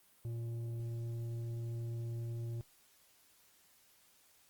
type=tone with tanh clipping; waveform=triangle; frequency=116.54 Hz; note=A#2; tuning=in tune; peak=-39 dBFS; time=0.25-2.61 s; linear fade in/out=0 ms; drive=12 dB; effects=white hiss -67 dBFS RMS until 4.49 s + Opus 32 kbps